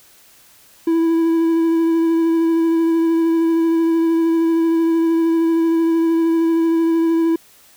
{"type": "tone with vibrato", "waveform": "triangle", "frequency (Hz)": 329.6, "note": "E4", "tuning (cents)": 0, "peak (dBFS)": -11, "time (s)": [0.87, 7.36], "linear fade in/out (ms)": 5, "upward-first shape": "sine", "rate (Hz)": 13, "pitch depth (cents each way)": 15, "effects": ["white hiss -49 dBFS RMS until 7.76 s"]}